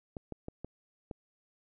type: clicks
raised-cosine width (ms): 2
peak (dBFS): -26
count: 5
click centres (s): 0.168 / 0.323 / 0.484 / 0.646 / 1.112
effects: none